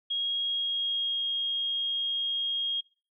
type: tone with pitch glide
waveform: sine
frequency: 3280 to 3255 Hz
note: G#7 to G#7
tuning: -22 to -36 cents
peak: -27 dBFS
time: 0.1-2.81 s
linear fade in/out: 10 ms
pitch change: -14 cents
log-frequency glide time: 0.42-1.25 s
effects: noise-tail reverb RT60 0.4 s tail -24 dB re dry